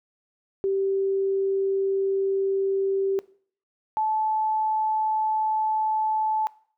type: tone pair in turn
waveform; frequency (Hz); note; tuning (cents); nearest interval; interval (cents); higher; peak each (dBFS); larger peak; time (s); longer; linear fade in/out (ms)
sine; 389.3 / 868.7; G4 / A5; -12 / -22; octave + major second; 1390; second; -21; neither; 0.64-3.19 / 3.97-6.47; first; 0
effects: noise-tail reverb RT60 0.5 s tail -20 dB re dry